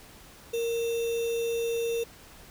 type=tone with sample-and-hold; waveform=sine; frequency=464.4 Hz; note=A#4; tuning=7 cents flat; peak=-26 dBFS; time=0.53-2.04 s; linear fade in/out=10 ms; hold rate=3150 Hz; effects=pink hiss -51 dBFS RMS until 2.5 s